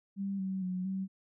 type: tone with pitch steps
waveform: sine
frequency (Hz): 196.9 / 190.3 / 183.4 / 191.2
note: G3 / F#3 / F#3 / G3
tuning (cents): +8 / +49 / -15 / -43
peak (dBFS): -32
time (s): 0.16-1.08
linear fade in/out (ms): 50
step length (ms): 230
effects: none